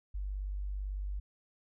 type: tone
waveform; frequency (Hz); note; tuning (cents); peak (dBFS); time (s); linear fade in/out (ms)
sine; 49; G1; 0; -34; 0.14-1.2; 10
effects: none